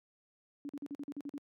sine tone bursts, 285.6 Hz, D4, 48 cents flat, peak -38 dBFS, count 9, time 0.65-1.379 s, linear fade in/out 0 ms, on 41 ms, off 45 ms, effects high-pass 150 Hz 12 dB/octave

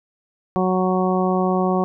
harmonic tone, 185 Hz, F#3, in tune, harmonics 1 / 2 / 3 / 4 / 5 / 6, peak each -20 / -22 / -26 / -24 / -30 / -27 dBFS, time 0.56-1.84 s, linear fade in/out 0 ms, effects none

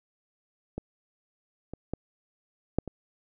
clicks, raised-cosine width 2 ms, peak -20 / -24 / -17 / -10 / -23 dBFS, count 5, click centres 0.78 / 1.736 / 1.936 / 2.786 / 2.877 s, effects none

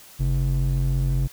triangle ring-modulated tone, 91 Hz, F#2, 28 cents flat, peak -14 dBFS, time 0.19-1.28 s, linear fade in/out 20 ms, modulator 42.8 Hz, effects white hiss -47 dBFS RMS until 1.32 s

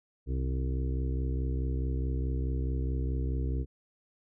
harmonic tone, 64.7 Hz, C2, 19 cents flat, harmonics 1 / 2 / 4 / 5 / 6 / 7, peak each -29 / -35 / -41 / -43 / -45 / -46 dBFS, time 0.26-3.66 s, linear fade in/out 50 ms, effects none

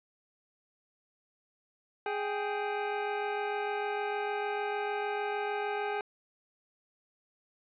25% pulse tone pair together, 415.2 / 783.8 Hz, G#4 / G5, 0 / 0 cents, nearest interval major seventh, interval 1100 cents, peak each -29 / -32 dBFS, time 2.06-6.01 s, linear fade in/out 2 ms, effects resampled to 8000 Hz + 11-bit

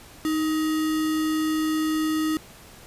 sine tone with sample-and-hold, 312.1 Hz, D#4, 5 cents sharp, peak -21 dBFS, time 0.25-2.37 s, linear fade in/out 0 ms, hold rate 1575 Hz, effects pink hiss -47 dBFS RMS until 2.86 s + resampled to 32000 Hz

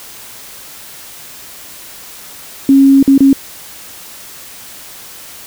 sine tone with dropouts, 273 Hz, C#4, 26 cents flat, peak -3 dBFS, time 2.69-3.33 s, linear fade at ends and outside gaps 2 ms, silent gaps 3.028-3.077 / 3.179-3.205 s, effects white hiss -33 dBFS RMS until 5.46 s

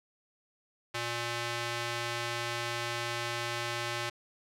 square tone with band-pass filter, 118.6 Hz, A#2, 30 cents sharp, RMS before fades -35 dBFS, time 0.94-4.1 s, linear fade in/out 10 ms, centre 2800 Hz, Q 0.59, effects none

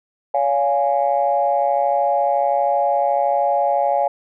sine chord, Db major, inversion none, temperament equal with one note detuned, 565 / 698.5 / 830.6 Hz, Db5 / F5 / Ab5, +33 / 0 / 0 cents, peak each -19 dBFS, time 0.34-4.08 s, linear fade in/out 5 ms, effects tanh soft clip ceiling -6 dBFS

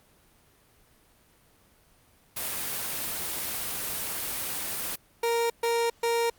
white noise, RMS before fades -32 dBFS, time 2.36-4.96 s, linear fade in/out 10 ms
30% pulse tone bursts, 466.2 Hz, A#4, in tune, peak -21 dBFS, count 3, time 5.23-6.3 s, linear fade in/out 5 ms, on 270 ms, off 130 ms
effects pink hiss -61 dBFS RMS until 6.38 s + Opus 32 kbps

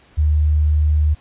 sine tone, 75.7 Hz, D#2, 47 cents flat, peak -12 dBFS, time 0.17-1.15 s, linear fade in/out 20 ms, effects pink hiss -51 dBFS RMS until 1.2 s + resampled to 8000 Hz

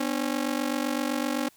sawtooth ring-modulated tone, 272.8 Hz, C#4, 28 cents flat, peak -19 dBFS, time 0-1.49 s, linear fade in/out 5 ms, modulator 23.9 Hz, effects white hiss -59 dBFS RMS until 1.56 s

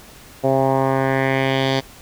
10% pulse tone with low-pass filter sweep, 133.9 Hz, C3, 40 cents sharp, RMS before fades -18 dBFS, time 0.43-1.81 s, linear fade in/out 20 ms, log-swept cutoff 620 to 4400 Hz, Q 2.3, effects pink hiss -43 dBFS RMS until 2.01 s

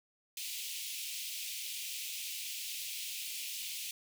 pink high-pass noise, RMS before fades -41 dBFS, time 0.37-3.91 s, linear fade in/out 2 ms, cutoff 2400 Hz, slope 48 dB/octave, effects none

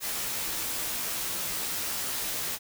white noise with comb filter, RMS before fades -32 dBFS, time 0-2.59 s, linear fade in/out 50 ms, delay 14 ms, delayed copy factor -0.65, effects none

